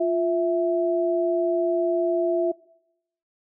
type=tone pair together; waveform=sine; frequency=349.3 / 659.3 Hz; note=F4 / E5; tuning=0 / 0 cents; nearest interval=major seventh; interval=1100 cents; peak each=-22 dBFS; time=0-2.52 s; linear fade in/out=10 ms; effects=noise-tail reverb RT60 0.8 s tail -23 dB re dry